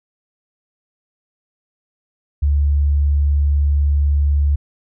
sine tone, 72 Hz, D2, 34 cents flat, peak -12 dBFS, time 2.42-4.56 s, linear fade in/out 10 ms, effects none

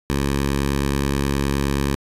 10% pulse tone with notch filter, 69.5 Hz, C#2, 5 cents sharp, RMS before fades -21 dBFS, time 0.1-1.95 s, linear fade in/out 0 ms, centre 670 Hz, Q 1.9, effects resampled to 32000 Hz

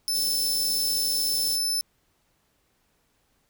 sawtooth tone, 5274 Hz, E8, in tune, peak -21 dBFS, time 0.08-1.81 s, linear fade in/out 0 ms
white band-stop noise, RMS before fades -33 dBFS, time 0.12-1.59 s, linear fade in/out 50 ms, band 640 to 3900 Hz, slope 24 dB/octave
effects pink hiss -69 dBFS RMS until 3.49 s

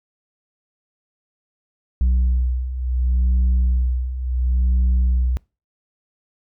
sine beating tone pair, 61.74 / 62.44 Hz, B1 / B1, 0 / +20 cents, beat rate 0.7 Hz, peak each -19 / -15 dBFS, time 2.01-5.37 s, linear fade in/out 0 ms, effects noise-tail reverb RT60 0.3 s tail -26 dB re dry + tanh soft clip ceiling -13 dBFS

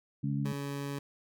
harmonic tone, 70.1 Hz, C#2, 20 cents sharp, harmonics 2 / 3 / 4, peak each -31 / -35 / -37 dBFS, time 0.23-0.53 s, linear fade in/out 10 ms
20% pulse tone, 141 Hz, C#3, 30 cents sharp, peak -30 dBFS, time 0.45-0.99 s, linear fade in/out 5 ms
effects none

